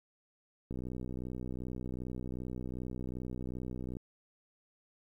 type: click train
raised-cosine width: 3 ms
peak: -28 dBFS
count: 205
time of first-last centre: 0.71-3.969 s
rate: 62.6 Hz
effects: 11-bit